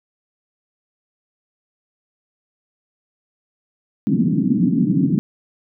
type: band-pass noise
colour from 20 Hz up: white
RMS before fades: -17 dBFS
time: 4.07-5.19 s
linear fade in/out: 0 ms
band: 140 to 280 Hz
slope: 48 dB/octave
effects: none